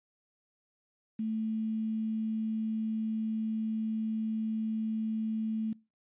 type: tone with quantisation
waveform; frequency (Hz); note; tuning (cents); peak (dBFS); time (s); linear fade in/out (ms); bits
sine; 220; A3; 0; -30; 1.19-5.73; 5; 9
effects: noise-tail reverb RT60 0.3 s tail -24 dB re dry + resampled to 8000 Hz